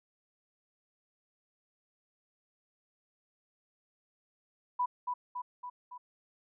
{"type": "tone with echo", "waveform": "sine", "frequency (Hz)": 987.8, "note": "B5", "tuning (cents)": 0, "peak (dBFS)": -27, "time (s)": [4.79, 4.86], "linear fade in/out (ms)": 10, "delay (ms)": 280, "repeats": 4, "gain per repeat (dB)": -4, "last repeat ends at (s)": 5.98, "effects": []}